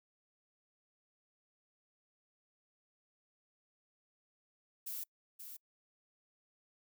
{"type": "noise with echo", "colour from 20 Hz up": "violet", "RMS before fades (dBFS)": -42, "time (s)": [4.86, 5.04], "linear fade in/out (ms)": 10, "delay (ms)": 530, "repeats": 1, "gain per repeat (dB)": -7, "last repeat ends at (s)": 5.57, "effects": ["noise-tail reverb RT60 0.1 s tail -26 dB re dry"]}